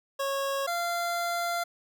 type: tone pair in turn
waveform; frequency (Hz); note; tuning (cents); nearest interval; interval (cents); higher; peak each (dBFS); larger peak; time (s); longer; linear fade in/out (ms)
25% pulse; 550 / 690.8; C#5 / F5; -14 / -19; major third; 395; second; -24; neither; 0.19-0.67 / 0.67-1.64; second; 10
effects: none